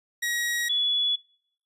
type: tone pair in turn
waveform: sawtooth / sine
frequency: 1902 / 3410 Hz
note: A#6 / G#7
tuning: +34 / +45 cents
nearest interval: minor seventh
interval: 1011 cents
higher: second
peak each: -22 dBFS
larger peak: neither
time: 0.22-0.69 / 0.69-1.16 s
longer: neither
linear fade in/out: 10 ms
effects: noise-tail reverb RT60 0.7 s tail -25 dB re dry + resampled to 32000 Hz